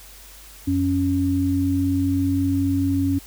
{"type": "tone pair together", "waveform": "sine", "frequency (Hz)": [92.5, 277.2], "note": ["F#2", "C#4"], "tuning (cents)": [0, 0], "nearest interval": "octave + perfect fifth", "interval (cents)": 1900, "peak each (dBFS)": [-23, -19], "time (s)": [0.67, 3.19], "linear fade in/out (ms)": 10, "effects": ["added 49 Hz sine -46 dBFS peak until 3.26 s", "white hiss -45 dBFS RMS until 3.26 s"]}